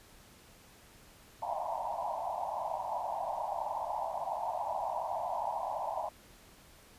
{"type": "band-pass noise", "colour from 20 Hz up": "white", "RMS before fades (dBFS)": -36, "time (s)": [1.42, 6.09], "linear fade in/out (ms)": 5, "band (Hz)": [610, 980], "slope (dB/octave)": 96, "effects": ["pink hiss -58 dBFS RMS until 6.98 s", "resampled to 32000 Hz"]}